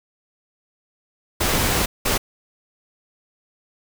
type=noise bursts at uneven times; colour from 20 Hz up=pink; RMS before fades=-20 dBFS; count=2; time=1.4-1.86 / 2.05-2.18 s; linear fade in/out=10 ms; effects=none